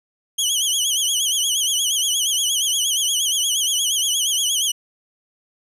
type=tone with vibrato; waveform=20% pulse; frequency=3136 Hz; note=G7; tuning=in tune; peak=-12 dBFS; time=0.38-4.72 s; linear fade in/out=10 ms; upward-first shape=sine; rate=8.5 Hz; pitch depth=120 cents each way; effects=none